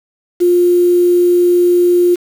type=tone with quantisation; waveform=sine; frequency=353 Hz; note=F4; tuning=19 cents sharp; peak=-7 dBFS; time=0.4-2.16 s; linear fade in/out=20 ms; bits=5; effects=none